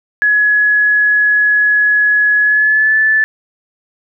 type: tone with pitch glide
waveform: sine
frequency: 1688 to 1746.5 Hz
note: G#6 to A6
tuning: +28 to -13 cents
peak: -8 dBFS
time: 0.22-3.24 s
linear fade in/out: 0 ms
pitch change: +59 cents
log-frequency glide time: 2.41-2.97 s
effects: none